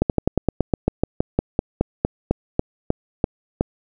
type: slowing click train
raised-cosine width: 2 ms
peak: -3 dBFS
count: 20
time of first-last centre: 0.02-3.609 s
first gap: 78 ms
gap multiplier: 1.09
effects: none